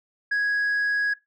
sine tone, 1661.2 Hz, G#6, in tune, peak -18 dBFS, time 0.31-1.14 s, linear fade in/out 10 ms, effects noise-tail reverb RT60 0.2 s tail -19 dB re dry + tanh soft clip ceiling -20 dBFS

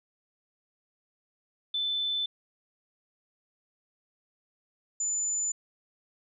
sine tone pair in turn, 3520 / 7020 Hz, A7 / A8, 0 / -5 cents, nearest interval octave, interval 1195 cents, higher second, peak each -27 dBFS, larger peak neither, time 1.74-2.26 / 5-5.52 s, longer neither, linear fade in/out 5 ms, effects none

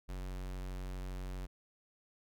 square tone, 46.25 Hz, F#1, in tune, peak -40 dBFS, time 0.08-1.47 s, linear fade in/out 20 ms, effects none

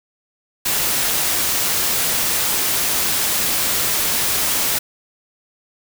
white noise, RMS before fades -19 dBFS, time 0.65-4.79 s, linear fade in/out 10 ms, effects none

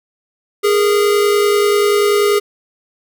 square tone pair together, 410.7 / 461 Hz, G#4 / A#4, -19 / -19 cents, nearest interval major second, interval 200 cents, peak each -12 / -20 dBFS, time 0.63-2.4 s, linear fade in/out 20 ms, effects none

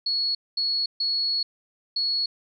sine tone bursts at uneven times, 4360 Hz, C#8, 29 cents flat, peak -22 dBFS, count 4, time 0.06-0.35 / 0.57-0.86 / 1-1.43 / 1.96-2.26 s, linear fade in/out 5 ms, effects none

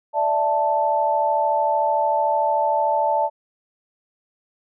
sine chord, D suspended second, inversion none, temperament just, 587.3 / 660.7 / 881 Hz, D5 / E5 / A5, 0 / +4 / +2 cents, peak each -23 / -24 / -19 dBFS, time 0.13-3.3 s, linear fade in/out 50 ms, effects none

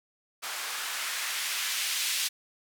blue noise with band-pass filter sweep, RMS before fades -32 dBFS, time 0.42-2.29 s, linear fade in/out 20 ms, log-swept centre 1100 to 3100 Hz, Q 0.97, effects none

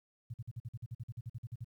sine tone bursts, 116.54 Hz, A#2, in tune, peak -38 dBFS, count 16, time 0.3-1.645 s, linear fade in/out 10 ms, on 40 ms, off 47 ms, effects 12-bit

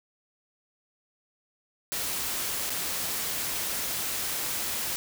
white noise with dropouts, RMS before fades -31 dBFS, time 1.92-4.96 s, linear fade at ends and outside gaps 0 ms, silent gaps 2.696-2.703 s, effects none

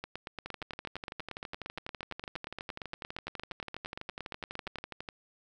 two click trains, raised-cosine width 0.3 ms, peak -22 / -23 dBFS, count 42 / 57, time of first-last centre 0.04-4.785 / 0.46-5.088 s, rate 8.64 / 12.1 Hz, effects none

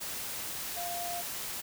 sine tone in noise, 698.5 Hz, F5, in tune, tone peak -36 dBFS, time 0.76-1.22 s, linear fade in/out 20 ms, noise white, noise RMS -38 dBFS, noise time 0-1.62 s, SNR -1 dB, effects none

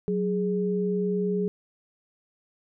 sine tone pair together, 185.08 / 415.5 Hz, F#3 / G#4, +1 / +1 cents, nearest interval octave + major second, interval 1400 cents, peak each -26 dBFS, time 0.08-1.48 s, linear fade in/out 0 ms, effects none

